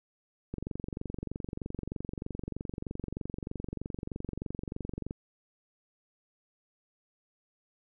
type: click train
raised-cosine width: 3 ms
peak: -23 dBFS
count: 107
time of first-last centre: 0.54-5.109 s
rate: 23.2 Hz
effects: none